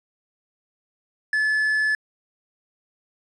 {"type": "tone", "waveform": "triangle", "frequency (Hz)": 1727, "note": "A6", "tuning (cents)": -33, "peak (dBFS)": -17, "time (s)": [1.33, 1.95], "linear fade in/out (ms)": 2, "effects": ["resampled to 24000 Hz", "9-bit"]}